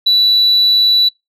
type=tone; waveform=sine; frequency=3951 Hz; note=B7; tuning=in tune; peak=-6 dBFS; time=0.06-1.09 s; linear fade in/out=10 ms; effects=noise-tail reverb RT60 0.2 s tail -25 dB re dry + tanh soft clip ceiling -5 dBFS